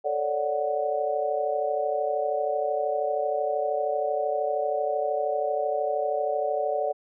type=chord; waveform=sine; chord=D major seventh; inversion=second; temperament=equal; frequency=440 / 554.4 / 587.3 / 740 Hz; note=A4 / C#5 / D5 / F#5; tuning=0 / 0 / 0 / 0 cents; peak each=-31 / -32 / -27 / -29 dBFS; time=0.04-6.93 s; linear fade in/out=20 ms; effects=none